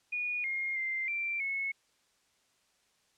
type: tone with pitch steps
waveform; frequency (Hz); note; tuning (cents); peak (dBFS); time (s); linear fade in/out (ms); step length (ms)
sine; 2453 / 2134 / 2089 / 2353 / 2192; D#7 / C7 / C7 / D7 / C#7; -25 / +34 / -3 / +3 / -20; -31; 0.12-1.72; 10; 320
effects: white hiss -71 dBFS RMS until 3.17 s + low-pass 8000 Hz 12 dB/octave